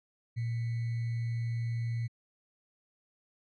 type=tone with sample-and-hold; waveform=sine; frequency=116.54 Hz; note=A#2; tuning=in tune; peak=-30 dBFS; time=0.36-2.08 s; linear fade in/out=20 ms; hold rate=2100 Hz; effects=low-pass 4000 Hz 12 dB/octave